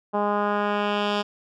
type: tone with low-pass filter sweep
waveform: 10% pulse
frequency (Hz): 206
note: G#3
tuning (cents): -14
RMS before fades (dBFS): -24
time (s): 0.13-1.23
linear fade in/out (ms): 20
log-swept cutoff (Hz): 910 to 4200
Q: 1.6
effects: none